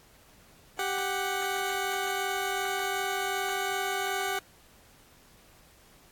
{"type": "tone pair together", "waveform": "15% pulse", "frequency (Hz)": [392, 741.3], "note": ["G4", "F#5"], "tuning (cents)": [0, 3], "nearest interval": "major seventh", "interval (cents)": 1103, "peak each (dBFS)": -25, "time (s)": [0.79, 4.39], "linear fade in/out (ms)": 2, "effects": ["pink hiss -58 dBFS RMS until 6.11 s", "AAC 64 kbps"]}